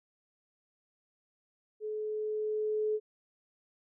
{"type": "tone with level ramp", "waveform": "sine", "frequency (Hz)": 428.4, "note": "A4", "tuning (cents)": -46, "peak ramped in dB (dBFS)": [-34, -27], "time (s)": [1.8, 3], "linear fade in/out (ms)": 50, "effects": []}